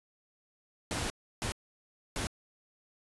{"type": "noise bursts at uneven times", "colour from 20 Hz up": "pink", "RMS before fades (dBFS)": -34, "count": 3, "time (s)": [[0.91, 1.1], [1.42, 1.52], [2.16, 2.27]], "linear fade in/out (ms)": 0, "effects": ["resampled to 24000 Hz"]}